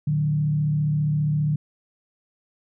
sine tone with frequency modulation, 150 Hz, D3, 37 cents sharp, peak -19 dBFS, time 0.07-1.56 s, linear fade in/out 5 ms, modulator 34.9 Hz, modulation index 0.46, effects none

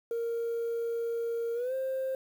sine tone with pitch glide, 464.4 to 527.3 Hz, A#4 to C5, -7 to +13 cents, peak -28 dBFS, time 0.11-2.15 s, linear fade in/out 2 ms, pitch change +220 cents, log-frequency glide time 1.54-1.74 s, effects tanh soft clip ceiling -26 dBFS + 9-bit

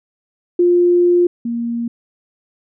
sine tone pair in turn, 351.7 / 234.7 Hz, F4 / A#3, +12 / +12 cents, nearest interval perfect fifth, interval 700 cents, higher first, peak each -9 / -18 dBFS, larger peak first, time 0.59-1.27 / 1.45-1.88 s, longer first, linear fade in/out 5 ms, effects none

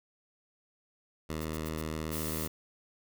10% pulse tone with vibrato, 78.6 Hz, D#2, 18 cents sharp, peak -26 dBFS, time 1.29-2.48 s, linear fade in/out 10 ms, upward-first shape sine, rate 7.9 Hz, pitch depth 8 cents each way
blue noise bursts, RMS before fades -46 dBFS, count 4, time 1.41-1.814 s, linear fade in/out 5 ms, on 38 ms, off 84 ms
blue noise, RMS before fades -39 dBFS, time 2.11-2.48 s, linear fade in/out 20 ms
effects none

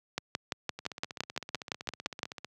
two click trains, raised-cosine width 0.2 ms, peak -23 / -13 dBFS, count 27 / 13, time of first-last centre 0.79-2.446 / 0.18-2.231 s, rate 15.7 / 5.85 Hz, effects high-pass 100 Hz 12 dB/octave

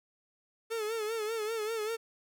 45% pulse tone with vibrato, 439.5 Hz, A4, 2 cents flat, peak -32 dBFS, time 0.7-1.97 s, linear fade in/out 20 ms, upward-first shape sine, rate 5.1 Hz, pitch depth 80 cents each way, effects none

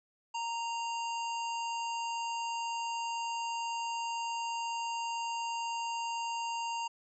harmonic tone with a mistuned harmonic, 929 Hz, A#5, 6 cents flat, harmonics 1 / 3 / 5 / 7 / 8, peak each -34 / -41 / -49 / -50 / -50 dBFS, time 0.34-6.88 s, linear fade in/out 10 ms, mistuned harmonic 5, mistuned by +36 cents, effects none

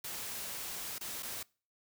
white noise with dropouts, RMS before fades -41 dBFS, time 0.04-1.43 s, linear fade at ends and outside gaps 5 ms, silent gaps 0.984-1.009 / 1.225-1.229 s, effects noise-tail reverb RT60 0.4 s tail -25 dB re dry

